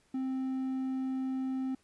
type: tone with hard clipping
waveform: triangle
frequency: 262.3 Hz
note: C4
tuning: 4 cents sharp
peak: -32 dBFS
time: 0.14-1.75 s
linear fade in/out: 5 ms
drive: 6 dB
effects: pink hiss -69 dBFS RMS until 1.83 s + resampled to 24000 Hz